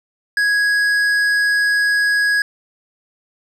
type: tone with tanh clipping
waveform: sine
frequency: 1661.2 Hz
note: G#6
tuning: in tune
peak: -15 dBFS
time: 0.37-2.42 s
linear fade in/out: 2 ms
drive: 10 dB
effects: none